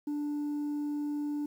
sine tone, 293.7 Hz, D4, in tune, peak -28 dBFS, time 0.07-1.46 s, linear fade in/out 5 ms, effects tanh soft clip ceiling -30 dBFS + 10-bit

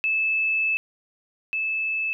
sine tone pair in turn, 2617 / 2617 Hz, E7 / E7, -13 / -13 cents, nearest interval unison, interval 0 cents, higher neither, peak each -20 / -23 dBFS, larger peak first, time 0.04-0.77 / 1.53-2.13 s, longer first, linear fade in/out 0 ms, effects none

